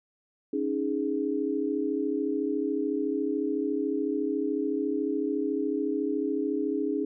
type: chord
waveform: sine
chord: C# suspended second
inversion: none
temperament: equal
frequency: 277.2 / 311.1 / 415.3 Hz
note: C#4 / D#4 / G#4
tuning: 0 / 0 / 0 cents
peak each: -30 dBFS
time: 0.53-7.05 s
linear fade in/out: 5 ms
effects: none